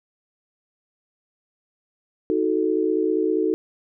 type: chord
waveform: sine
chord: D# diminished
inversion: none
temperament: equal with one note detuned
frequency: 314.9 / 370 / 440 Hz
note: D#4 / F#4 / A4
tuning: +21 / 0 / 0 cents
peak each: -23 dBFS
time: 2.3-3.54 s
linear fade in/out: 0 ms
effects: none